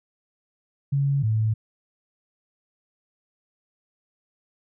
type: tone pair in turn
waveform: sine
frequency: 139.7 / 109.64 Hz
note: C#3 / A2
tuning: +14 / -6 cents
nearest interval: major third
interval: 420 cents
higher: first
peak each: -19 / -19 dBFS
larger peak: neither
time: 0.92-1.23 / 1.23-1.54 s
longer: neither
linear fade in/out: 10 ms
effects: none